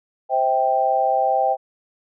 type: chord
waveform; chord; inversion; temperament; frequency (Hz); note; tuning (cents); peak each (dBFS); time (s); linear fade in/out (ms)
sine; C major; none; equal with one note detuned; 523.3 / 645.7 / 784; C5 / E5 / G5; 0 / -36 / 0; -23 / -22 / -18; 0.29-1.57; 50
effects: none